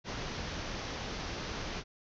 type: low-pass noise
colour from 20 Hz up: pink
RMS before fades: -39 dBFS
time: 0.04-1.84 s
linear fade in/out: 50 ms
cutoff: 6300 Hz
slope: 96 dB/octave
effects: none